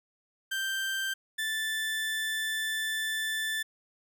30% pulse tone pair in turn, 1568 / 1760 Hz, G6 / A6, 0 / 0 cents, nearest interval major second, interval 200 cents, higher second, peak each -27 dBFS, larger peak neither, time 0.51-1.14 / 1.38-3.63 s, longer second, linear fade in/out 10 ms, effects none

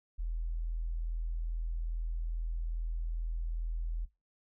sine tone, 41.2 Hz, E1, in tune, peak -32 dBFS, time 0.18-4.06 s, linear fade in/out 20 ms, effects noise-tail reverb RT60 0.2 s tail -17 dB re dry

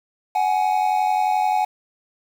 triangle tone pair together, 746 / 837.4 Hz, F#5 / G#5, +14 / +14 cents, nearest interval major second, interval 200 cents, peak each -18 dBFS, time 0.35-1.65 s, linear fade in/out 5 ms, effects 7-bit

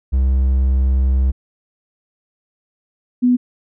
triangle / sine tone pair in turn, 65.5 / 247.3 Hz, C2 / B3, +2 / +3 cents, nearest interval octave + major seventh, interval 2301 cents, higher second, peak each -10 dBFS, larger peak neither, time 0.12-1.32 / 3.22-3.37 s, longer first, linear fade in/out 20 ms, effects none

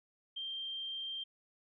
sine tone, 3167 Hz, G7, 17 cents sharp, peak -38 dBFS, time 0.36-1.24 s, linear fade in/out 10 ms, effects none

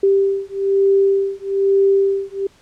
sine beating tone pair, 392 / 393.1 Hz, G4 / G4, 0 / +5 cents, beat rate 1.1 Hz, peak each -16 dBFS, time 0.03-2.47 s, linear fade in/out 5 ms, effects pink hiss -52 dBFS RMS until 2.61 s + low-pass 8000 Hz 12 dB/octave

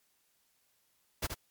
pink noise with echo, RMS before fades -33 dBFS, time 1.22-1.27 s, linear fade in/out 10 ms, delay 75 ms, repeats 1, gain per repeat -6 dB, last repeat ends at 1.345 s, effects white hiss -73 dBFS RMS until 1.5 s + MP3 96 kbps

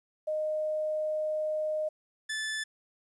sine / sawtooth tone pair in turn, 617 / 1745.1 Hz, D#5 / A6, -15 / -15 cents, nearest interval octave + tritone, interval 1800 cents, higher second, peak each -28 dBFS, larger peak neither, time 0.27-1.89 / 2.29-2.64 s, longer first, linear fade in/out 10 ms, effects resampled to 24000 Hz + 11-bit

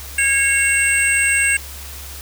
sine tone cluster, 1637 / 2186 / 2738 / 8220 Hz, G#6 / C#7 / F7 / C9, -25 / -25 / -35 / -32 cents, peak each -19 dBFS, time 0.18-1.57 s, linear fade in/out 5 ms, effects added 69 Hz sine -34 dBFS peak until 2.21 s + white hiss -35 dBFS RMS until 2.21 s

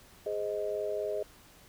sine chord, Ab major, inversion none, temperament just, 415.3 / 519.1 / 623 Hz, Ab4 / C5 / Eb5, 0 / -14 / +2 cents, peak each -34 / -39 / -34 dBFS, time 0.26-1.23 s, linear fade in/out 5 ms, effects pink hiss -57 dBFS RMS until 1.68 s

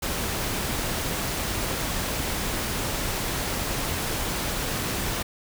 pink noise, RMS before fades -28 dBFS, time 0.02-5.23 s, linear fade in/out 10 ms, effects none

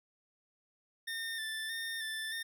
25% pulse tone with vibrato, 1793 Hz, A6, 32 cents sharp, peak -33 dBFS, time 1.07-2.43 s, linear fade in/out 10 ms, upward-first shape square, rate 1.6 Hz, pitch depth 28 cents each way, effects none

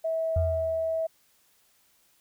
sine tone, 649 Hz, E5, 27 cents flat, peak -25 dBFS, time 0.04-1.07 s, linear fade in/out 10 ms
sine tone with exponential decay, 83.1 Hz, E2, 15 cents sharp, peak -20 dBFS, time 0.36-1.01 s, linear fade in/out 5 ms, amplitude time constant 140 ms
effects tanh soft clip ceiling -14 dBFS + white hiss -65 dBFS RMS until 2.2 s

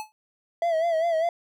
square tone with exponential decay, 862 Hz, A5, 36 cents flat, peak -29 dBFS, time 0-0.12 s, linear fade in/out 0 ms, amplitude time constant 26 ms
triangle tone with vibrato, 661 Hz, E5, 5 cents sharp, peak -19 dBFS, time 0.62-1.29 s, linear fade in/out 2 ms, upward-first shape sine, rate 5 Hz, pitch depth 73 cents each way
effects none

